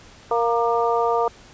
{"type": "harmonic tone with a mistuned harmonic", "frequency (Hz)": 233.1, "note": "A#3", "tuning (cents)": 0, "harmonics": [2, 3, 4, 5], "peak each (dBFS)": [-21, -23, -24, -25], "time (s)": [0.31, 1.28], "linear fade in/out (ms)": 2, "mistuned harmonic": 5, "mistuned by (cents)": 41, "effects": ["pink hiss -47 dBFS RMS until 1.53 s", "resampled to 16000 Hz"]}